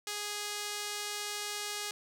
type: tone with band-pass filter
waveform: sawtooth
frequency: 414.4 Hz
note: G#4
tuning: 4 cents flat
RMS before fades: -38 dBFS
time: 0.07-1.91 s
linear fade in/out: 2 ms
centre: 6100 Hz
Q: 0.71
effects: none